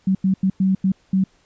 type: tone bursts at uneven times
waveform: sine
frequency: 190.3 Hz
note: F#3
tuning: 49 cents sharp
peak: -14 dBFS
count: 6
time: 0.07-0.15 / 0.24-0.34 / 0.43-0.5 / 0.6-0.75 / 0.84-0.92 / 1.13-1.24 s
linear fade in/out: 5 ms
effects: pink hiss -59 dBFS RMS until 1.45 s + resampled to 16000 Hz